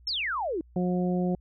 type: exponential sweep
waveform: sine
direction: down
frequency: 5520 to 300 Hz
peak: -27 dBFS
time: 0.07-0.61 s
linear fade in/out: 2 ms
type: harmonic tone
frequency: 180 Hz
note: F#3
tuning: 47 cents flat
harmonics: 1 / 2 / 3 / 4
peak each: -25 / -31 / -35 / -37 dBFS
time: 0.76-1.35 s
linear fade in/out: 2 ms
effects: added 60 Hz sine -52 dBFS peak until 1.4 s